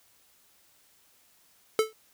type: tone with exponential decay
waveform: square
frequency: 437.6 Hz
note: A4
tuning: 9 cents flat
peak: -18 dBFS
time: 1.79-1.93 s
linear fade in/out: 1 ms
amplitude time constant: 30 ms
effects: white hiss -63 dBFS RMS until 2.13 s